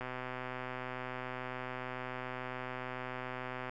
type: click train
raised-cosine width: 0.5 ms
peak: -25 dBFS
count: 469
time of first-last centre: 0.01-3.695 s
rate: 127 Hz
effects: none